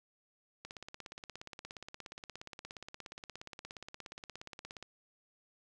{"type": "click train", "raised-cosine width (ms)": 0.2, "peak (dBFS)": -28, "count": 72, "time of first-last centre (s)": [0.65, 4.826], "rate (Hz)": 17, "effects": []}